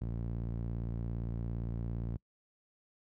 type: tone with band-pass filter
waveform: sawtooth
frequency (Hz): 57.5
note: A#1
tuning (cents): -23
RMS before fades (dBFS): -37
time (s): 0.01-2.17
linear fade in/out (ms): 5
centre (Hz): 130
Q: 0.92
effects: noise-tail reverb RT60 0.1 s tail -26 dB re dry